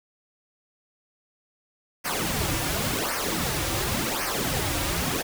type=noise with flanger; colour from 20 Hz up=pink; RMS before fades=-27 dBFS; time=2.04-5.23 s; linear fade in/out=20 ms; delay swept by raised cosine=0.26 to 4.76 ms; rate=0.91 Hz; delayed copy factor=-0.75; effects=none